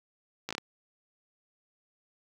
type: slowing click train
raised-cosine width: 0.2 ms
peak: -17 dBFS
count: 5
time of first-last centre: 0.49-0.581 s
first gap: 16 ms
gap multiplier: 1.24
effects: high-pass 80 Hz 12 dB/octave + 8-bit